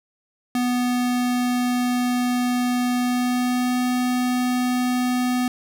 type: tone with pitch glide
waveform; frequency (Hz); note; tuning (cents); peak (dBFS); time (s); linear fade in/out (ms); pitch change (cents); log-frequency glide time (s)
square; 246.9 to 249.3; B3 to B3; 0 to +16; -20; 0.55-5.48; 2; +16; 2.98-3.82
effects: none